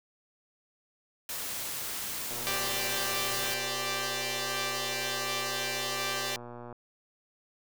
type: noise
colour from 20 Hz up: white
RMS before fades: -36 dBFS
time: 1.29-3.54 s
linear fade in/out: 2 ms
type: click train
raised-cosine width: 1 ms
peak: -30 dBFS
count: 531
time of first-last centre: 2.31-6.727 s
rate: 120 Hz
type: chord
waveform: 5% pulse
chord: G suspended fourth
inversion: none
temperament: equal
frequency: 392 / 523.3 / 587.3 Hz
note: G4 / C5 / D5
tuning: 0 / 0 / 0 cents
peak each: -23 / -28 / -23 dBFS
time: 2.47-6.36 s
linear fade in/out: 0 ms
effects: none